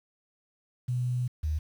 sine tone pair in turn, 124 / 76.78 Hz, B2 / D#2, +7 / -22 cents, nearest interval minor sixth, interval 829 cents, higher first, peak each -26 dBFS, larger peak neither, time 0.88-1.28 / 1.43-1.59 s, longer first, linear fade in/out 10 ms, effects 9-bit

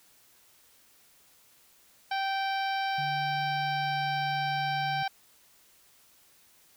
harmonic tone, 779 Hz, G5, 11 cents flat, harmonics 1 / 2 / 3 / 4 / 5 / 6 / 7, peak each -29 / -35 / -39 / -41 / -43 / -45 / -46 dBFS, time 2.11-5.08 s, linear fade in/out 5 ms
sine tone with pitch glide, 146.1 to 144.76 Hz, D3 to D3, -9 to -25 cents, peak -37 dBFS, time 2.98-5.03 s, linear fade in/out 5 ms, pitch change -16 cents, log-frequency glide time 3.65-4.02 s
effects white hiss -61 dBFS RMS until 6.76 s

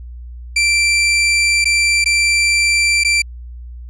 sawtooth tone with dropouts, 2349 Hz, D7, in tune, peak -8 dBFS, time 0.56-3.22 s, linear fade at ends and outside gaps 5 ms, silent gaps 1.644-1.654 / 2.043-2.058 / 3.037-3.047 s, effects added 60 Hz sine -29 dBFS peak until 3.89 s + resampled to 22050 Hz

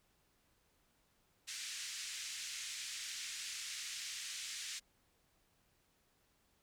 white band-pass noise, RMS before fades -45 dBFS, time 1.47-4.8 s, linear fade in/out 20 ms, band 1800 to 7700 Hz, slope 24 dB/octave, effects pink hiss -75 dBFS RMS until 6.62 s

